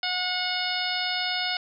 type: harmonic tone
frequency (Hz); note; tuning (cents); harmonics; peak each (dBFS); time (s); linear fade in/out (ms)
728; F#5; -28; 1 / 2 / 3 / 4 / 5 / 6 / 7; -33 / -33 / -33 / -33 / -33 / -33 / -33; 0.03-1.57; 2
effects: none